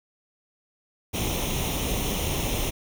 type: noise with comb filter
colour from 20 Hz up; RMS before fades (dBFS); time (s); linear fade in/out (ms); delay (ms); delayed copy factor
pink; -27; 1.13-2.71; 20; 0.32; +0.7
effects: none